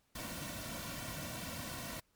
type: noise with comb filter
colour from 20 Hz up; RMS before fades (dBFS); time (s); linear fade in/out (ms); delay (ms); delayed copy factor
pink; -43; 0.15-2; 5; 2.4; -0.75
effects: pink hiss -75 dBFS RMS until 2.15 s + MP3 96 kbps